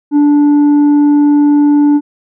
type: tone with tanh clipping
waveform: sine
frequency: 291.9 Hz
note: D4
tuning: 10 cents flat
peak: -6 dBFS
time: 0.11-2.01 s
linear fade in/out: 50 ms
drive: 4 dB
effects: none